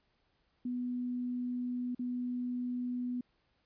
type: tone with dropouts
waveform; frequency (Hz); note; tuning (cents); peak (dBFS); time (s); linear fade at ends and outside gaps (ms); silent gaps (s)
sine; 246.9; B3; 0; -33; 0.65-3.21; 5; 1.949-1.992
effects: pink hiss -75 dBFS RMS until 3.65 s + resampled to 11025 Hz